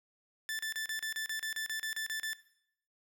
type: tone bursts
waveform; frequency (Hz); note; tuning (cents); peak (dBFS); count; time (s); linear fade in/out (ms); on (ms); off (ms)
sawtooth; 1760; A6; 0; -31; 14; 0.49-2.332; 0; 100; 34
effects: noise-tail reverb RT60 0.7 s tail -18 dB re dry